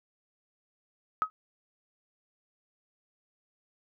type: tone with exponential decay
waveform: sine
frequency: 1270 Hz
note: D#6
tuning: 35 cents sharp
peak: -19 dBFS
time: 1.22-1.3 s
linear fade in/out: 0 ms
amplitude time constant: 17 ms
effects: none